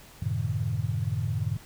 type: chord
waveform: sine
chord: F# diminished seventh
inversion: none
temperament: equal with one note detuned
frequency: 92.5 / 110 / 130.81 / 153.07 Hz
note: F#2 / A2 / C3 / Eb3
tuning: 0 / 0 / 0 / -28 cents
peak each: -32 / -29 / -33 / -33 dBFS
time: 0.22-1.57 s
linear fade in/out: 5 ms
effects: pink hiss -51 dBFS RMS until 1.65 s